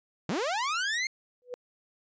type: linear sweep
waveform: sawtooth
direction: up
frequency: 138.59 to 2153 Hz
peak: -24 dBFS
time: 0.29-1.07 s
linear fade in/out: 2 ms
type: tone with exponential growth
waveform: sine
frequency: 493.9 Hz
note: B4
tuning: in tune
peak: -30 dBFS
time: 1.42-1.54 s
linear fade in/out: 0 ms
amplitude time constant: 25 ms
effects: resampled to 16000 Hz